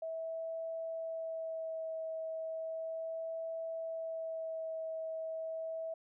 sine tone with vibrato, 649 Hz, E5, 27 cents flat, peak -37 dBFS, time 0.02-5.94 s, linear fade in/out 5 ms, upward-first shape sine, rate 0.35 Hz, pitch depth 13 cents each way, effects none

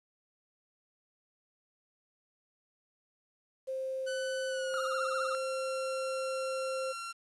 sine tone, 526 Hz, C5, 9 cents sharp, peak -33 dBFS, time 3.67-6.93 s, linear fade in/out 20 ms
sawtooth tone with pitch glide, 1500 to 1367.6 Hz, F#6 to F6, +23 to -37 cents, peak -35 dBFS, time 4.06-7.13 s, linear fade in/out 20 ms, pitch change -160 cents, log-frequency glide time 4.48-5.03 s
triangle tone with vibrato, 1330 Hz, E6, 15 cents sharp, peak -32 dBFS, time 4.74-5.35 s, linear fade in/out 0 ms, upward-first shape triangle, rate 15 Hz, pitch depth 160 cents each way
effects resampled to 24000 Hz + 10-bit

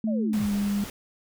sine tone with pitch glide, 220 to 202.9 Hz, A3 to G#3, 0 to -40 cents, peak -23 dBFS, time 0.04-0.84 s, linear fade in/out 2 ms, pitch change -140 cents, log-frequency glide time 0.24-0.52 s
sine linear sweep, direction down, 659.3 to 50.1 Hz, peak -32 dBFS, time 0.07-0.47 s, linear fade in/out 10 ms
pink noise, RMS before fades -39 dBFS, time 0.33-0.9 s, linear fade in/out 2 ms
effects none

